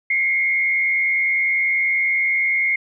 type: tone with frequency modulation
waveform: sine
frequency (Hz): 2140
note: C7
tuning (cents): +38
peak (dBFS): -16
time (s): 0.1-2.76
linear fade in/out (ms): 5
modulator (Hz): 89.8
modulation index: 0.76
effects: none